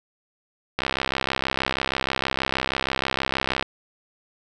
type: click train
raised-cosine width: 0.3 ms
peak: -6 dBFS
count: 189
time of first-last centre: 0.79-3.626 s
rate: 66.3 Hz
effects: none